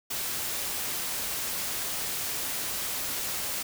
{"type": "noise", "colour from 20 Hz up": "white", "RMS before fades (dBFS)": -32, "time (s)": [0.1, 3.63], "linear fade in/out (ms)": 10, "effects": []}